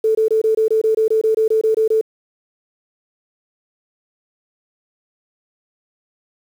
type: tone bursts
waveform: sine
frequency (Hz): 440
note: A4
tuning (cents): 0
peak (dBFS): -12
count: 15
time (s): 0.04-2.012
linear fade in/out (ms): 5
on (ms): 110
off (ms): 23
effects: 7-bit